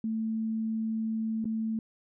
sine tone with dropouts, 221.8 Hz, A3, 14 cents sharp, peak -28 dBFS, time 0.04-1.79 s, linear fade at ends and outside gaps 2 ms, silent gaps 1.444-1.454 s, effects none

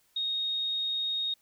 sine tone, 3729 Hz, A#7, in tune, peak -28 dBFS, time 0.16-1.34 s, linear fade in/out 5 ms, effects white hiss -68 dBFS RMS until 1.41 s

